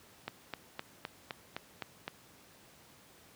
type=click train; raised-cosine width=0.3 ms; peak=-21 dBFS; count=8; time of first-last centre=0.28-2.079 s; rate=3.89 Hz; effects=pink hiss -59 dBFS RMS until 3.35 s + high-pass 100 Hz 12 dB/octave